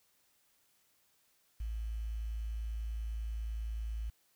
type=tone with quantisation; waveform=sine; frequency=55.1 Hz; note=A1; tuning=3 cents sharp; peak=-35 dBFS; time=1.6-4.1 s; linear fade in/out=5 ms; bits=10; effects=white hiss -72 dBFS RMS until 4.35 s